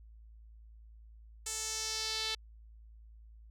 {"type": "tone with band-pass filter sweep", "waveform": "sawtooth", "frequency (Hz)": 440, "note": "A4", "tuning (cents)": 0, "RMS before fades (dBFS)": -37, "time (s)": [1.46, 2.35], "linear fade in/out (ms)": 5, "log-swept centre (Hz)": [7600, 3900], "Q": 2.6, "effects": ["added 55 Hz sine -52 dBFS peak until 3.5 s"]}